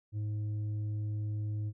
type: tone with tanh clipping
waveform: triangle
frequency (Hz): 105.6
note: G#2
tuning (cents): +29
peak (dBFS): -33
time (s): 0.12-1.73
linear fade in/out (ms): 50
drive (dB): 9
effects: none